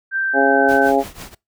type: tone with pitch glide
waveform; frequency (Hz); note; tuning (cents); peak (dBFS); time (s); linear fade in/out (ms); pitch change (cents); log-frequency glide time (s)
sine; 1568 to 1533.1; G6 to G6; 0 to -39; -17; 0.11-0.92; 50; -39; 0.23-0.67
type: harmonic tone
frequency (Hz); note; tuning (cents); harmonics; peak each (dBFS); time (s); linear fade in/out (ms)
137.1; C#3; -19; 2 / 3 / 4 / 5 / 6; -19 / -19 / -19 / -19 / -19; 0.33-1.04; 50
type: noise with tremolo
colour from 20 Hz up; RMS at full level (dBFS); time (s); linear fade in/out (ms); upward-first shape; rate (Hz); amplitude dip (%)
pink; -32; 0.68-1.35; 10; triangle; 6; 90
effects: noise-tail reverb RT60 0.2 s tail -23 dB re dry